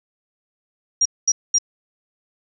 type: tone bursts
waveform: sine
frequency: 5700 Hz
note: F8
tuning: 34 cents sharp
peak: -13 dBFS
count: 3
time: 1.01-1.585 s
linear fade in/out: 5 ms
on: 45 ms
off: 220 ms
effects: none